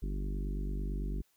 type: harmonic tone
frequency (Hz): 49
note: G1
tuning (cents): 0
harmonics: 1 / 3 / 4 / 5 / 6 / 7 / 8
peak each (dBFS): -33 / -43 / -45 / -47 / -49 / -50 / -51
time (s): 0.02-1.22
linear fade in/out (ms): 10
effects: white hiss -72 dBFS RMS until 1.36 s